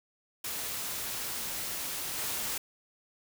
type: noise with level steps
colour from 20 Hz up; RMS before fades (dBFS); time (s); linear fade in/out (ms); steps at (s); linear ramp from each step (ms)
white; -36 / -34; 0.44-2.58; 5; 2.17; 20
effects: none